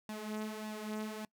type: tone with flanger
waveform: sawtooth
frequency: 214.7 Hz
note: A3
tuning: 42 cents flat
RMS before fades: -41 dBFS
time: 0.09-1.25 s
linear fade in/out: 2 ms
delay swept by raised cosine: 1.1 to 4.8 ms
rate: 1.7 Hz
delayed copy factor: +0.6
effects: noise-tail reverb RT60 0.1 s tail -24 dB re dry